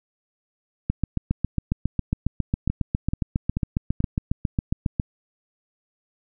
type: two click trains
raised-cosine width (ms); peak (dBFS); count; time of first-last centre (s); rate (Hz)
5; -11 / -9; 4 / 31; 2.7-4.004 / 0.9-4.998; 2.3 / 7.32
effects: none